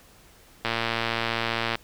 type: click train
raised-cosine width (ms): 0.3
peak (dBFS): -9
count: 128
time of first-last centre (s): 0.65-1.754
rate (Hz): 115
effects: pink hiss -54 dBFS RMS until 1.83 s